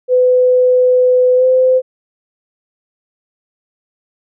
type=tone with pitch glide; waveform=sine; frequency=503 to 513.6 Hz; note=B4 to C5; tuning=+32 to -32 cents; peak=-7 dBFS; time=0.08-1.82 s; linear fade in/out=50 ms; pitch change=+36 cents; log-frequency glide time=1.36-1.45 s; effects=none

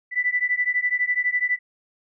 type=beating tone pair; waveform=sine; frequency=1975.5 / 1987.5 Hz; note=B6 / B6; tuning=0 / +10 cents; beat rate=12 Hz; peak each=-23 / -23 dBFS; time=0.11-1.59 s; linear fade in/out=50 ms; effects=none

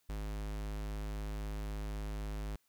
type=tone; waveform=square; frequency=51.91 Hz; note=G#1; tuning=in tune; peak=-38 dBFS; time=0.09-2.56 s; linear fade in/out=5 ms; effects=white hiss -75 dBFS RMS until 2.68 s

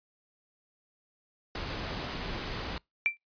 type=noise; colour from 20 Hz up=pink; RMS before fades=-36 dBFS; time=1.55-2.78 s; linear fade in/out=2 ms
type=tone with exponential decay; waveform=sine; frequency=2349 Hz; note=D7; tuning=in tune; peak=-19 dBFS; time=3.06-3.17 s; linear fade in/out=0 ms; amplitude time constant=22 ms
effects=noise-tail reverb RT60 0.2 s tail -26 dB re dry + resampled to 11025 Hz

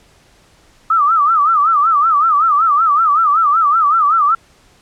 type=tone with vibrato; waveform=sine; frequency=1244.5 Hz; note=D#6; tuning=in tune; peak=-9 dBFS; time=0.9-4.35 s; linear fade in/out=5 ms; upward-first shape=sine; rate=5.3 Hz; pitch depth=150 cents each way; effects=pink hiss -50 dBFS RMS until 4.81 s + low-pass 9000 Hz 12 dB/octave

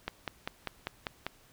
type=click train; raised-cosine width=0.3 ms; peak=-17 dBFS; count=7; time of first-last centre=0.08-1.266 s; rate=5.06 Hz; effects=pink hiss -61 dBFS RMS until 1.52 s

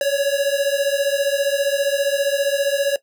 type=beating tone pair; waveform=square; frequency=554.4 / 569.4 Hz; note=C#5 / C#5; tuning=0 / +46 cents; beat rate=15 Hz; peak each=-20 / -21 dBFS; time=0.01-2.96 s; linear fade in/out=2 ms; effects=noise-tail reverb RT60 0.1 s tail -17 dB re dry

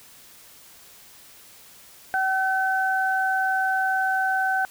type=tone pair together; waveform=sine; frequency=762 / 1524 Hz; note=G5 / G6; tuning=-49 / -49 cents; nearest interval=octave; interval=1200 cents; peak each=-23 dBFS; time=2.14-4.65 s; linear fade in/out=0 ms; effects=white hiss -49 dBFS RMS until 4.7 s

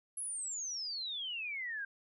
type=exponential sweep; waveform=sine; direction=down; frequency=11000 to 1568 Hz; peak=-37 dBFS; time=0.17-1.85 s; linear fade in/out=5 ms; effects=none

